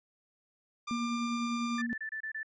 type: tone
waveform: sawtooth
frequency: 1193 Hz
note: D6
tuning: 27 cents sharp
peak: -32 dBFS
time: 0.87-1.82 s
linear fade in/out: 10 ms
type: tone with tremolo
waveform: sine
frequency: 235.7 Hz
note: A#3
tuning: 19 cents sharp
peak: -30 dBFS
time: 0.91-1.93 s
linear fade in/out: 0 ms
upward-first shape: sine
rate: 10 Hz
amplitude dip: 35%
type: tone bursts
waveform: sine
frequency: 1760 Hz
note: A6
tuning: in tune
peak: -35 dBFS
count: 6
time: 1.78-2.431 s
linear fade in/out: 5 ms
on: 86 ms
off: 27 ms
effects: resampled to 16000 Hz